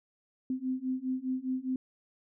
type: beating tone pair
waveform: sine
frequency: 255.8 / 260.7 Hz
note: C4 / C4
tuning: -39 / -6 cents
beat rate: 4.9 Hz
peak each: -34 / -33 dBFS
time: 0.5-1.76 s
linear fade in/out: 2 ms
effects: none